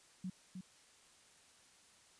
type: tone with echo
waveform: sine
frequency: 185 Hz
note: F#3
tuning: in tune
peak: -39 dBFS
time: 0.24-0.3 s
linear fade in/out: 5 ms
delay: 310 ms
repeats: 1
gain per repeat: -5 dB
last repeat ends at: 0.61 s
effects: white hiss -65 dBFS RMS until 2.19 s + resampled to 22050 Hz